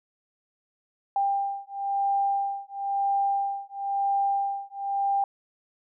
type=beating tone pair; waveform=sine; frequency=794 / 794.99 Hz; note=G5 / G5; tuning=+22 / +24 cents; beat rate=0.99 Hz; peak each=-27 dBFS; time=1.16-5.24 s; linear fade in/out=2 ms; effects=none